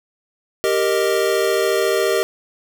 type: chord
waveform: square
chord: Eb major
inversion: first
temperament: equal with one note detuned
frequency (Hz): 392 / 466.2 / 619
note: G4 / Bb4 / Eb5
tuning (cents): 0 / 0 / -9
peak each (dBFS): -20 / -21 / -22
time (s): 0.64-2.23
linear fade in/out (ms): 0
effects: none